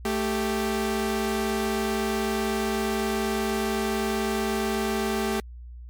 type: tone pair together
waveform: sawtooth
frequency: 220 / 392 Hz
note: A3 / G4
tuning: 0 / 0 cents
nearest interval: minor seventh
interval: 1000 cents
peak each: -23 dBFS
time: 0.05-5.4 s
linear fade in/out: 2 ms
effects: added 60 Hz sine -38 dBFS peak until 5.89 s + MP3 96 kbps